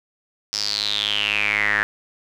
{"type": "tone with band-pass filter sweep", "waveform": "square", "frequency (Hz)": 52, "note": "G#1", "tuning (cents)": 3, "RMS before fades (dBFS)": -22, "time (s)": [0.53, 1.83], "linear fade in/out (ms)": 0, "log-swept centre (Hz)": [5300, 1700], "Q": 8.5, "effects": []}